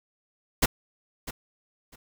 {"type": "noise with echo", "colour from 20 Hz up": "pink", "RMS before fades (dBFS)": -20, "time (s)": [0.62, 0.66], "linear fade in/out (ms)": 10, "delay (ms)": 650, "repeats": 2, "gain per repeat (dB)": -15, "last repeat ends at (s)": 1.96, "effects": []}